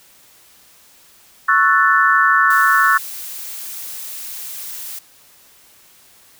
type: chord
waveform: sine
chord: F# minor seventh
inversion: second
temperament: equal with one note detuned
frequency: 1108.7 / 1327.7 / 1480 / 1760 Hz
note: C#6 / E6 / F#6 / A6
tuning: 0 / +12 / 0 / 0 cents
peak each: -16 dBFS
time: 1.48-2.98 s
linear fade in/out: 10 ms
type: noise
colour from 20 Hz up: blue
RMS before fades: -30 dBFS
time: 2.5-4.99 s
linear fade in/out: 5 ms
effects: white hiss -49 dBFS RMS until 6.39 s